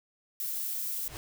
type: noise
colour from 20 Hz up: violet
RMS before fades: -34 dBFS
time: 0.4-1.08 s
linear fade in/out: 0 ms
type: noise with exponential growth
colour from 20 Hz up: pink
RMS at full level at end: -39 dBFS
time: 0.88-1.17 s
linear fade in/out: 0 ms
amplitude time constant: 62 ms
effects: none